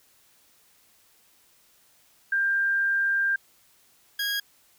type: tone pair in turn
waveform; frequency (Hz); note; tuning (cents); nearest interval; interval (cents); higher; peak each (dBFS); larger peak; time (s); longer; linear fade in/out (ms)
sine / 20% pulse; 1592 / 1640.5; G6 / G#6; +26 / -22; minor second; 52; second; -21; neither; 2.32-3.36 / 4.19-4.4; first; 5
effects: white hiss -61 dBFS RMS until 4.78 s